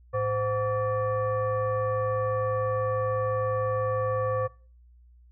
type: tone with frequency modulation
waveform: sine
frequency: 517 Hz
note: C5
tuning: 21 cents flat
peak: -24 dBFS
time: 0.13-4.48 s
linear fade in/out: 20 ms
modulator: 626 Hz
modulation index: 1
effects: noise-tail reverb RT60 0.4 s tail -23 dB re dry + added 60 Hz sine -52 dBFS peak until 5.31 s